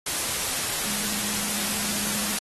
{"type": "tone in noise", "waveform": "sine", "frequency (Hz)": 207.7, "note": "G#3", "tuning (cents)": 0, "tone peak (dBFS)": -36, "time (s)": [0.85, 2.37], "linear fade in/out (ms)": 5, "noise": "white", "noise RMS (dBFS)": -27, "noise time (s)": [0.06, 2.39], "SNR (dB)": -12, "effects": ["AAC 32 kbps"]}